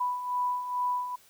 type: beating tone pair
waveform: sine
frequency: 987.8 / 990.1 Hz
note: B5 / B5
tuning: 0 / +4 cents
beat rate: 2.3 Hz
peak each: -35 / -28 dBFS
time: 0-1.16 s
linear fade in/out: 10 ms
effects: white hiss -59 dBFS RMS until 1.29 s